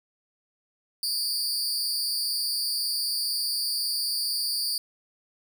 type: tone with amplitude modulation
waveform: sawtooth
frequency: 4691 Hz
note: D8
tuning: 3 cents flat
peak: -19 dBFS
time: 1.03-4.78 s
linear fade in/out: 2 ms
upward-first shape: sine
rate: 278 Hz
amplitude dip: 90%
effects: none